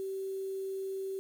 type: tone with quantisation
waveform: sine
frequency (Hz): 385.2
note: G4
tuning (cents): -30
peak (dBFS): -34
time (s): 0-1.19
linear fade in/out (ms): 0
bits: 9
effects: none